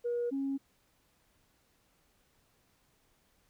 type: tone pair in turn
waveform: sine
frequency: 479 / 273.6 Hz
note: A#4 / C#4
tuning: +47 / -23 cents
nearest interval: minor seventh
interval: 970 cents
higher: first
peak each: -29 / -30 dBFS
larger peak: first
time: 0.04-0.31 / 0.31-0.58 s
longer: neither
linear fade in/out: 20 ms
effects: tanh soft clip ceiling -26 dBFS + pink hiss -71 dBFS RMS until 3.49 s